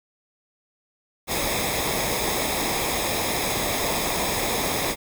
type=noise with comb filter; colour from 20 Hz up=pink; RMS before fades=-25 dBFS; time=1.27-4.96 s; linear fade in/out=50 ms; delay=0.68 ms; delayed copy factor=-0.65; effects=none